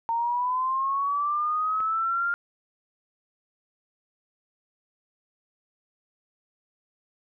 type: linear sweep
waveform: sine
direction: up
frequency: 913 to 1407 Hz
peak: -23 dBFS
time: 0.09-2.34 s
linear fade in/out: 0 ms
type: click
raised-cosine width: 0.5 ms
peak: -27 dBFS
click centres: 1.804 s
effects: none